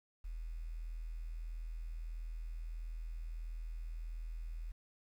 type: tone with quantisation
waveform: sine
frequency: 40.77 Hz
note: E1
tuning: 18 cents flat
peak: -40 dBFS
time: 0.24-4.72 s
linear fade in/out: 10 ms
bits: 11
effects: none